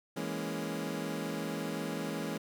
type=chord; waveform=25% pulse; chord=A# half-diminished seventh; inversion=second; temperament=equal; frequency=164.81 / 207.7 / 233.1 / 277.2 Hz; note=E3 / G#3 / A#3 / C#4; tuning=0 / 0 / 0 / 0 cents; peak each=-36 / -36 / -38 / -36 dBFS; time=0.16-2.38 s; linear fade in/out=10 ms; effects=none